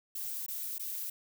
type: noise with dropouts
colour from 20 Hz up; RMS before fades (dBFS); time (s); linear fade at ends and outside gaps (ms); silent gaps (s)
violet; -38; 0.15-1.1; 5; 0.463-0.482 / 0.783-0.795
effects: none